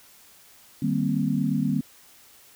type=chord; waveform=sine; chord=C minor seventh; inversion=first; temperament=equal with one note detuned; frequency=152.71 / 196 / 233.1 / 261.6 Hz; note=Eb3 / G3 / Bb3 / C4; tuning=-32 / 0 / 0 / 0 cents; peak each=-27 dBFS; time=0.82-1.81 s; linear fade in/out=5 ms; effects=white hiss -53 dBFS RMS until 2.55 s